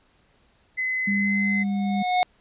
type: tone with pitch glide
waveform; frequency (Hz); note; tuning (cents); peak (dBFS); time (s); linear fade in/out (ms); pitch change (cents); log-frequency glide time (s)
sine; 2033 to 2050; B6 to C7; +50 to -36; -23; 0.77-1.64; 20; +14; 1.15-1.31
type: tone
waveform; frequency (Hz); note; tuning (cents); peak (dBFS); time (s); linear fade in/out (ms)
sine; 200.2; G3; +37; -22; 1.07-2.03; 10
type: tone with exponential growth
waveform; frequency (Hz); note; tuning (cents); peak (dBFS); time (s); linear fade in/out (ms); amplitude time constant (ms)
square; 728; F#5; -28; -17; 1.26-2.23; 0; 210
effects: pink hiss -62 dBFS RMS until 2.4 s + resampled to 8000 Hz